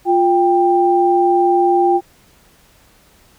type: tone pair together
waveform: sine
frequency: 351.4 / 790 Hz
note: F4 / G5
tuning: +11 / +13 cents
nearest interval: octave + major second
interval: 1402 cents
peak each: -13 dBFS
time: 0.05-2.01 s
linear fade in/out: 50 ms
effects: pink hiss -51 dBFS RMS until 3.38 s